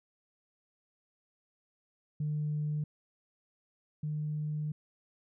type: tone pair in turn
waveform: sine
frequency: 150.2 / 151.33 Hz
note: D3 / D#3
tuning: +39 / -48 cents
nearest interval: unison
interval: 13 cents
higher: second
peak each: -29 / -31 dBFS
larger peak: first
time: 2.2-2.84 / 4.03-4.72 s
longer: second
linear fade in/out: 5 ms
effects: tanh soft clip ceiling -26 dBFS